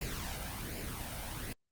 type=noise with flanger; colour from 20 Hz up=pink; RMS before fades=-40 dBFS; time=0.01-1.53 s; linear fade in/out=5 ms; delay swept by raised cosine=0.41 to 1.37 ms; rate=1.3 Hz; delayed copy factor=+0.55; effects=Opus 48 kbps